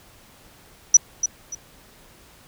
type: tone with echo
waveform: sine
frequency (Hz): 5900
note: F#8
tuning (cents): -6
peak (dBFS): -6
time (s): 0.94-0.97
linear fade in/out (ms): 5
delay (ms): 290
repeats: 2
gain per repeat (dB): -11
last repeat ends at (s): 1.55
effects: pink hiss -51 dBFS RMS until 2.47 s